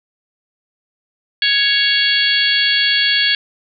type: harmonic tone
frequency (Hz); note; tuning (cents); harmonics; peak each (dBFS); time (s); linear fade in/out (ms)
556; C#5; +5; 3 / 4 / 5 / 6 / 7 / 8; -18 / -22 / -21 / -16 / -28 / -19; 1.42-3.35; 2
effects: none